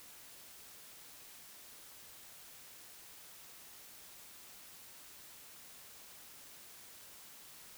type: silence
effects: white hiss -55 dBFS RMS until 7.77 s